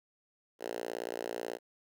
5% pulse tone with high-pass filter, 58.3 Hz, A#1, 1 cent sharp, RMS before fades -39 dBFS, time 0.59-1.59 s, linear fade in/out 50 ms, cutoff 430 Hz, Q 2.1, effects 11-bit

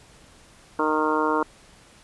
harmonic tone, 154.4 Hz, D#3, 13 cents flat, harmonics 2 / 3 / 4 / 5 / 6 / 7 / 8 / 9, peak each -26 / -26 / -32 / -37 / -26 / -27 / -32 / -30 dBFS, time 0.79-1.43 s, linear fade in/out 2 ms, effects pink hiss -52 dBFS RMS until 2.03 s + resampled to 24000 Hz

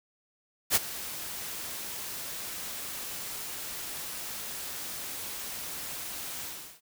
white noise with ADSR envelope, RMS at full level -21 dBFS, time 0.7-6.81 s, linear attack 55 ms, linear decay 28 ms, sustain -17 dB, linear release 370 ms, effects none

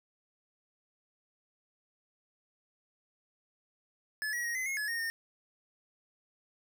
square tone with pitch steps, 1720 / 1912 / 1880 / 2039 / 2161 / 1704 / 1851 / 1827 Hz, A6 / A#6 / A#6 / C7 / C#7 / G#6 / A#6 / A#6, -40 / +43 / +14 / -45 / -45 / +44 / -13 / -35 cents, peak -33 dBFS, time 4.22-5.1 s, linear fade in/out 0 ms, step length 110 ms, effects none

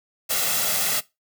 white noise with comb filter, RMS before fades -23 dBFS, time 0.29-1.01 s, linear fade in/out 20 ms, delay 1.5 ms, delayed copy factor +0.6, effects noise-tail reverb RT60 0.2 s tail -19 dB re dry + high-pass 150 Hz 12 dB/octave

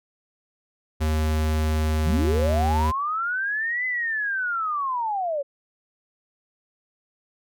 square tone, 77.78 Hz, D#2, in tune, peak -21 dBFS, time 1-2.92 s, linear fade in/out 20 ms
sine linear two-way sweep, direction up then down, 130.81 to 2032 to 541 Hz, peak -23 dBFS, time 2.05-5.43 s, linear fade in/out 20 ms, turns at 3.86 s
effects none

